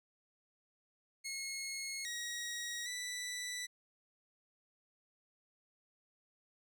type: tone with pitch steps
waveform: 15% pulse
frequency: 2169 / 1897 / 1975 Hz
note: C#7 / A#6 / B6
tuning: -38 / +30 / 0 cents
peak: -33 dBFS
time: 1.24-3.67 s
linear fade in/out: 20 ms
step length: 810 ms
effects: none